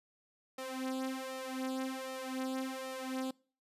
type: tone with flanger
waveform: sawtooth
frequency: 261.6 Hz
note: C4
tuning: in tune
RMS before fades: -39 dBFS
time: 0.58-3.31 s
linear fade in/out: 5 ms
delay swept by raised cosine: 1.6 to 4.1 ms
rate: 1.3 Hz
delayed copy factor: +0.85
effects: noise-tail reverb RT60 0.4 s tail -24 dB re dry + resampled to 32000 Hz